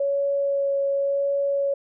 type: tone with vibrato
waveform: sine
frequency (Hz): 558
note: C#5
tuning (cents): +11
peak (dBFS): -20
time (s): 0-1.74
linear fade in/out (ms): 5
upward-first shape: sine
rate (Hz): 0.91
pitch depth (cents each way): 9
effects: none